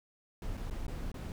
brown noise with dropouts, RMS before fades -38 dBFS, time 0.42-1.32 s, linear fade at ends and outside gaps 1 ms, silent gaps 0.57-0.574 / 0.699-0.709 / 0.866-0.881 / 1.117-1.142 s, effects none

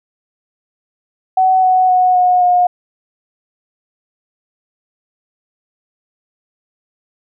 sine tone with pitch steps, 751 / 742.4 / 733.8 / 725.4 / 717.1 Hz, F#5 / F#5 / F#5 / F#5 / F5, +26 / +6 / -15 / -34 / +46 cents, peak -8 dBFS, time 1.37-2.67 s, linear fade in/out 5 ms, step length 260 ms, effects none

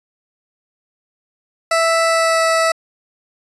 20% pulse tone with pitch glide, 659.3 to 653.6 Hz, E5 to E5, 0 to -15 cents, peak -8 dBFS, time 1.71-2.72 s, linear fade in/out 5 ms, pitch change -15 cents, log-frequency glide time 2.05-2.41 s, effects resampled to 24000 Hz

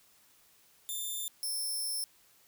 5% pulse tone pair in turn, 3568 / 5346 Hz, A7 / E8, +23 / +23 cents, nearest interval perfect fifth, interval 700 cents, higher second, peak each -27 dBFS, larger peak neither, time 0.89-1.28 / 1.43-2.04 s, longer second, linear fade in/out 0 ms, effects white hiss -64 dBFS RMS until 2.47 s

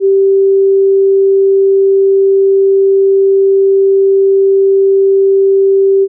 sine tone, 390 Hz, G4, 9 cents flat, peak -5 dBFS, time 0-6.08 s, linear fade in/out 50 ms, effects none

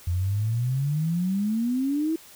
sine exponential sweep, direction up, 85 to 329.6 Hz, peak -22 dBFS, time 0.07-2.16 s, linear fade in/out 5 ms, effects white hiss -49 dBFS RMS until 2.35 s

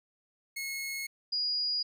sawtooth / sine tone pair in turn, 2175 / 4883 Hz, C#7 / D#8, -33 / -33 cents, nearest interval octave + major second, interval 1400 cents, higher second, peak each -31 / -28 dBFS, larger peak second, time 0.56-1.07 / 1.32-1.83 s, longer neither, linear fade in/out 10 ms, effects none

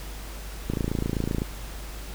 click train, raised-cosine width 3 ms, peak -13 dBFS, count 21, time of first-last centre 0.7-1.419 s, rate 27.8 Hz, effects added 50 Hz sine -36 dBFS peak until 2.14 s + pink hiss -42 dBFS RMS until 2.14 s

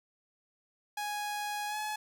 sawtooth tone with pitch glide, 830.6 to 850 Hz, G#5 to G#5, 0 to +40 cents, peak -30 dBFS, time 0.97-1.96 s, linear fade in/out 5 ms, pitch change +40 cents, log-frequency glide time 1.67-1.77 s, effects none

